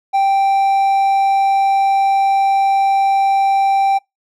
triangle tone, 784 Hz, G5, in tune, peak -9 dBFS, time 0.13-3.99 s, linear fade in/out 20 ms, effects noise-tail reverb RT60 0.2 s tail -26 dB re dry

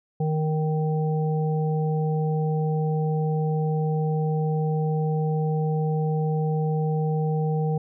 harmonic tone, 155.56 Hz, D#3, in tune, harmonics 1 / 3 / 5, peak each -22 / -29 / -33 dBFS, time 0.2-7.78 s, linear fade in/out 5 ms, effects none

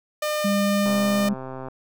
sawtooth tone, 604 Hz, D5, 48 cents sharp, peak -19 dBFS, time 0.22-1.29 s, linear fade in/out 5 ms
sine tone with pitch glide, 200.5 to 204.2 Hz, G3 to G#3, +39 to -29 cents, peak -20 dBFS, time 0.44-1.34 s, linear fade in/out 10 ms, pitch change +32 cents, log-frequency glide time 0.61-1.06 s
click train, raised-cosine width 1 ms, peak -21 dBFS, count 109, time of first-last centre 0.86-1.684 s, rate 131 Hz
effects none

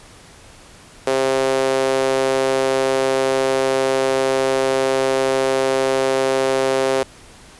sawtooth tone with high-pass filter, 133 Hz, C3, 29 cents sharp, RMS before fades -18 dBFS, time 1.07-7.03 s, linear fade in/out 2 ms, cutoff 460 Hz, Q 3.2, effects pink hiss -44 dBFS RMS until 7.59 s + resampled to 24000 Hz

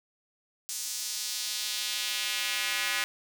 square tone with high-pass filter sweep, 113.3 Hz, A#2, 49 cents flat, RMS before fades -32 dBFS, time 0.69-3.04 s, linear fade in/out 0 ms, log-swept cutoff 6600 to 1900 Hz, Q 1.4, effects none

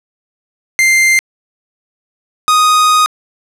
45% pulse tone pair in turn, 2093 / 1244.5 Hz, C7 / D#6, 0 / 0 cents, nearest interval major sixth, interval 900 cents, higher first, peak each -7 dBFS, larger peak neither, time 0.79-1.19 / 2.48-3.06 s, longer second, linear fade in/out 0 ms, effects low-pass 11000 Hz 12 dB/octave + 7-bit

